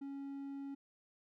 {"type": "tone", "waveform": "triangle", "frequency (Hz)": 277.2, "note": "C#4", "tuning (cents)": 0, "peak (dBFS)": -40, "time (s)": [0.01, 0.75], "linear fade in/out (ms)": 10, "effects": []}